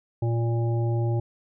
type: harmonic tone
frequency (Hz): 116.54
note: A#2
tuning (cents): 0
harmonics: 1 / 3 / 5 / 7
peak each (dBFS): -22 / -31 / -37 / -38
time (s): 0.22-1.2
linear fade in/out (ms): 5
effects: none